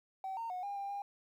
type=tone with pitch steps; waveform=triangle; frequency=766 / 916 / 730 / 806 / 796 / 805 Hz; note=G5 / A#5 / F#5 / G5 / G5 / G5; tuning=-40 / -31 / -24 / +48 / +26 / +46 cents; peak=-34 dBFS; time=0.24-1.02 s; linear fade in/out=2 ms; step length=130 ms; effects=tanh soft clip ceiling -34 dBFS + 12-bit